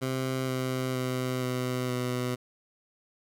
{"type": "tone with pitch steps", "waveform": "15% pulse", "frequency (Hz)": [130.81, 129.31, 127.82, 126.35, 124.9], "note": ["C3", "C3", "C3", "B2", "B2"], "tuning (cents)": [0, -20, -40, 40, 20], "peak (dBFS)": -22, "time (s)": [0.01, 2.36], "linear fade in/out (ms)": 20, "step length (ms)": 470, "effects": []}